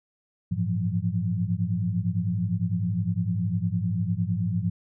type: tone cluster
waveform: sine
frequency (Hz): 100.2 / 111 / 169.5 / 178.4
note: G2 / A2 / E3 / F3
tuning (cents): +38 / +16 / +49 / +37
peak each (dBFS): -29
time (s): 0.51-4.7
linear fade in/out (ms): 10
effects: none